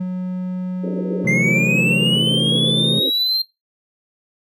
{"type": "tone", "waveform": "triangle", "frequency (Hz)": 183, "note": "F#3", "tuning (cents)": -19, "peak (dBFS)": -18, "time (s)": [0, 2.17], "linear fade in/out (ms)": 10}
{"type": "band-pass noise", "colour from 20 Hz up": "pink", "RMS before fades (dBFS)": -26, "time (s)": [0.83, 3.1], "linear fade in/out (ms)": 10, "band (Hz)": [260, 560], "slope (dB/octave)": 96}
{"type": "chord", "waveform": "triangle", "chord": "A minor", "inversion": "first", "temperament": "just", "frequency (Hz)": [132, 165, 220], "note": ["C3", "E3", "A3"], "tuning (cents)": [16, 2, 0], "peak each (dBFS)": -21, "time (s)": [1.24, 3], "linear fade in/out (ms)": 10}
{"type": "linear sweep", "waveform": "triangle", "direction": "up", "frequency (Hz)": [2061, 4186], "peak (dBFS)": -15, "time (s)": [1.27, 3.42], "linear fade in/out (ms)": 5}
{"effects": ["noise-tail reverb RT60 0.2 s tail -17 dB re dry"]}